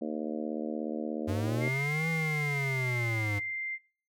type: harmonic tone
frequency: 76.8 Hz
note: D#2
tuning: 22 cents flat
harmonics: 3 / 4 / 5 / 6 / 7 / 8 / 9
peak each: -35 / -37 / -42 / -41 / -40 / -44 / -48 dBFS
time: 0.01-1.69 s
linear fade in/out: 10 ms
type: linear two-way sweep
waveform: square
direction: up then down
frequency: 92.7 to 164.81 to 99.9 Hz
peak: -31 dBFS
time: 1.27-3.4 s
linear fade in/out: 20 ms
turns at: 2.09 s
type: tone with pitch glide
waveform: sine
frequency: 2111 to 2092 Hz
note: C7 to C7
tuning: +15 to -1 cents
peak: -32 dBFS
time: 1.6-3.79 s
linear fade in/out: 50 ms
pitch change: -16 cents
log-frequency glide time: 2.11-3.15 s
effects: noise-tail reverb RT60 0.4 s tail -22 dB re dry